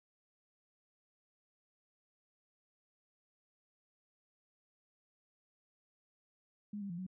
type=tone with pitch steps; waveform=sine; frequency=207 / 199.2 / 171.7 / 185.6 Hz; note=G#3 / G3 / F3 / F#3; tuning=-5 / +28 / -29 / +6 cents; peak=-39 dBFS; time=6.73-7.066 s; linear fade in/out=5 ms; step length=84 ms; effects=none